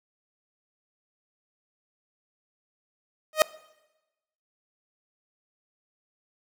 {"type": "tone with exponential growth", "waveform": "sawtooth", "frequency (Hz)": 622.3, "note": "D#5", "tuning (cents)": 0, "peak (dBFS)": -8, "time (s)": [3.33, 3.42], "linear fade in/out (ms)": 1, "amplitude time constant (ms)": 18, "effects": ["noise-tail reverb RT60 1.0 s tail -21 dB re dry"]}